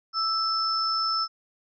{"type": "tone pair together", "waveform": "sine", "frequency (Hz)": [1318.5, 5274], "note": ["E6", "E8"], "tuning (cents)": [0, 0], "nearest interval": "2 octaves", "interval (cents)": 2400, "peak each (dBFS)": -26, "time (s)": [0.13, 1.28], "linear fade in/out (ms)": 50, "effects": []}